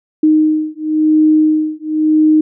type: beating tone pair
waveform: sine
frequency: 309.2 / 310.16 Hz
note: D#4 / D#4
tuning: -11 / -5 cents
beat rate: 0.96 Hz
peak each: -12 dBFS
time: 0.23-2.41 s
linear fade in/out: 5 ms
effects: none